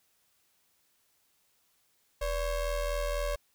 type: ring-modulated tone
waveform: square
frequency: 268 Hz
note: C4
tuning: 42 cents sharp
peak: -27 dBFS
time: 2.21-3.36 s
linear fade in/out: 10 ms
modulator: 310 Hz
effects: white hiss -71 dBFS RMS until 3.54 s